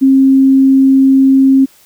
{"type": "tone", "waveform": "sine", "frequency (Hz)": 268, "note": "C4", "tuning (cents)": 42, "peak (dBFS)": -4, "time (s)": [0.01, 1.66], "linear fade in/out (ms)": 20, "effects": ["white hiss -46 dBFS RMS until 1.85 s"]}